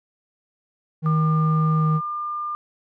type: tone with pitch glide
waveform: triangle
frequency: 157.6 to 156.42 Hz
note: D#3 to D#3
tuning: +23 to +10 cents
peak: -15 dBFS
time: 1.02-2.01 s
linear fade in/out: 50 ms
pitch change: -13 cents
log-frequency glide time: 1.78-1.86 s
type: tone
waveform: sine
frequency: 1200 Hz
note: D6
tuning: 37 cents sharp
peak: -25 dBFS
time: 1.06-2.55 s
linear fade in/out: 0 ms
effects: none